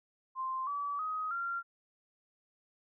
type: tone with pitch steps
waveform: sine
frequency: 1046.5 / 1147.8 / 1259 / 1380.9 Hz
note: C6 / D6 / D#6 / F6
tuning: 0 / -40 / +20 / -20 cents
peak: -33 dBFS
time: 0.35-1.63 s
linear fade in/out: 50 ms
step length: 320 ms
effects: none